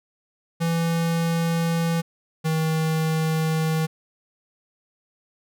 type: tone pair in turn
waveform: square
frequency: 166.7 / 159.13 Hz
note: E3 / D#3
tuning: +20 / +39 cents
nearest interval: minor second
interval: 81 cents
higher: first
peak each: -21 dBFS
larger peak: neither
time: 0.6-2.02 / 2.44-3.87 s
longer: second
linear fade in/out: 20 ms
effects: none